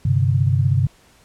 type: chord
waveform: sine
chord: G suspended fourth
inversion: none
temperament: just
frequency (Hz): 98 / 130.67 / 147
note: G2 / C3 / D3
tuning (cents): 0 / -2 / +2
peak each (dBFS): -18 / -17 / -22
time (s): 0.05-0.87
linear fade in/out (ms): 5
effects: pink hiss -53 dBFS RMS until 1.24 s + low-pass 11000 Hz 12 dB/octave